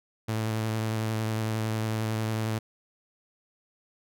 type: tone with vibrato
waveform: sawtooth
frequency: 110.3 Hz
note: A2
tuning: 5 cents sharp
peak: -23 dBFS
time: 0.28-2.59 s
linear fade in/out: 10 ms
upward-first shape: sine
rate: 11 Hz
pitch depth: 19 cents each way
effects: none